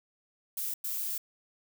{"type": "noise bursts at uneven times", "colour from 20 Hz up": "violet", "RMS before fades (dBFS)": -34, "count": 2, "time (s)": [[0.57, 0.74], [0.84, 1.18]], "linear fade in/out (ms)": 5, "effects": []}